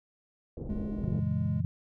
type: low-pass noise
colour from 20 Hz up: pink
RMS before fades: -37 dBFS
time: 0.57-1.2 s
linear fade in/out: 2 ms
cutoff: 480 Hz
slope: 24 dB/octave
type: tone with pitch glide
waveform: triangle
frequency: 210 to 206.6 Hz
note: G#3 to G#3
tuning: +19 to -9 cents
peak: -32 dBFS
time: 0.69-1.61 s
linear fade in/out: 10 ms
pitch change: -28 cents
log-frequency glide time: 0.87-1.14 s
type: chord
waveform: sine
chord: F# dominant seventh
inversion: none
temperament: equal with one note detuned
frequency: 92.5 / 117.28 / 138.59 / 164.81 Hz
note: F#2 / A#2 / C#3 / E3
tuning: 0 / +11 / 0 / 0 cents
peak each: -33 dBFS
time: 1.04-1.65 s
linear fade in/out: 0 ms
effects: none

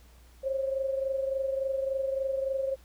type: tone pair together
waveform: sine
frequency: 534 / 557.5 Hz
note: C5 / C#5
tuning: +35 / +10 cents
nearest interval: minor second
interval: 75 cents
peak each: -28 / -35 dBFS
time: 0.43-2.76 s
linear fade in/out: 20 ms
effects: added 60 Hz sine -53 dBFS peak until 2.84 s + pink hiss -61 dBFS RMS until 2.84 s

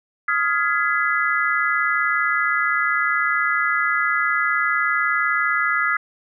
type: chord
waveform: sine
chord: F half-diminished seventh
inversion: third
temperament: just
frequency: 1257.2 / 1396.9 / 1676.3 / 2012 Hz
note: Eb6 / F6 / Ab6 / Cb7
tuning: +18 / 0 / +16 / +32 cents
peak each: -23 dBFS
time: 0.28-5.97 s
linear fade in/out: 5 ms
effects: none

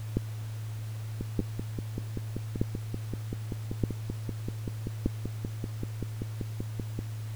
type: two click trains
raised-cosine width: 3 ms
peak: -12 / -19 dBFS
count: 5 / 31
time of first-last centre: 0.17-5.06 / 1.21-6.99 s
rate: 0.818 / 5.19 Hz
effects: added 109 Hz sine -34 dBFS peak until 7.35 s + pink hiss -51 dBFS RMS until 7.35 s

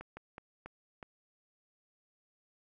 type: slowing click train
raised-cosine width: 0.5 ms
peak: -30 dBFS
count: 5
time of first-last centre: 0.01-1.028 s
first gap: 160 ms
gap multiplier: 1.32
effects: none

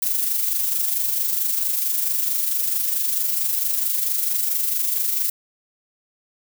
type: noise with amplitude modulation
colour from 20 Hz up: violet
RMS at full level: -20 dBFS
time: 0.02-5.3 s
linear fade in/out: 5 ms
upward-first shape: sine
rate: 24.5 Hz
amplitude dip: 45%
effects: none

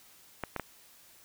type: clicks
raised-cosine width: 0.5 ms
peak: -18 dBFS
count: 3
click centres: 0.437 / 0.563 / 0.597 s
effects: white hiss -58 dBFS RMS until 1.24 s

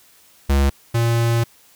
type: tone pair in turn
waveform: square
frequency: 69.3 / 116.55 Hz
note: C#2 / A#2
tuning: 0 / 0 cents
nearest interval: major sixth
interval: 900 cents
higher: second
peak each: -14 / -16 dBFS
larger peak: first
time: 0.49-0.7 / 0.94-1.44 s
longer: second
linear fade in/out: 10 ms
effects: white hiss -52 dBFS RMS until 1.75 s

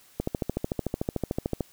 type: click train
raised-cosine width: 2 ms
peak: -13 dBFS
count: 20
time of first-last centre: 0.2-1.607 s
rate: 13.5 Hz
effects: white hiss -57 dBFS RMS until 1.72 s

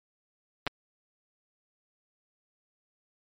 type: clicks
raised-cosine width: 0.3 ms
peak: -13 dBFS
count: 2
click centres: 0.667 / 0.674 s
effects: MP3 64 kbps

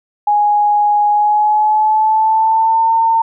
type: tone with pitch glide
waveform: sine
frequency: 830.6 to 905.8 Hz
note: G#5 to A#5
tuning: 0 to -50 cents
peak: -9 dBFS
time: 0.27-3.22 s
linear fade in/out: 5 ms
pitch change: +150 cents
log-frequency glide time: 1.1-2.93 s
effects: none

